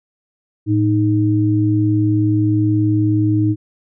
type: tone pair together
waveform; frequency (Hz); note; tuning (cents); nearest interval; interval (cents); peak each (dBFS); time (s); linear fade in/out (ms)
sine; 110 / 311.1; A2 / D#4; 0 / 0; octave + tritone; 1800; -15 / -15; 0.66-3.56; 50
effects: none